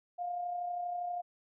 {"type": "tone with amplitude modulation", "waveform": "sine", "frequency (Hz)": 707, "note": "F5", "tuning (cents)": 21, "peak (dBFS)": -32, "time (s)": [0.18, 1.22], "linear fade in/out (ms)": 20, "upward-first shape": "sine", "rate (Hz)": 32.5, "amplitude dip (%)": 40, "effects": []}